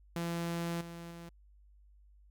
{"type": "tone with level steps", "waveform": "sawtooth", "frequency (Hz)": 169.6, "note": "E3", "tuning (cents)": 50, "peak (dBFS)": [-30, -40, -42], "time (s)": [0.16, 1.29], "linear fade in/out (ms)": 2, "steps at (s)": [0.81, 1.11], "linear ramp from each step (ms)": 2, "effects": ["added 50 Hz sine -58 dBFS peak until 2.3 s"]}